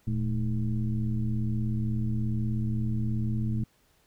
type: tone with frequency modulation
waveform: sine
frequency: 117.1 Hz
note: A#2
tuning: 8 cents sharp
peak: -25 dBFS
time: 0.07-3.64 s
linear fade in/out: 5 ms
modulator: 98.8 Hz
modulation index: 1.1
effects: pink hiss -66 dBFS RMS until 4.06 s